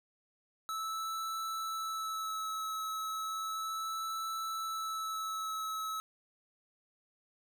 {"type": "tone with vibrato", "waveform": "square", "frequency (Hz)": 1306, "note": "E6", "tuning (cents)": -17, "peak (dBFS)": -36, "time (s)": [0.69, 6], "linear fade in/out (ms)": 0, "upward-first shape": "sine", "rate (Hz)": 0.34, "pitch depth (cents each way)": 16, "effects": []}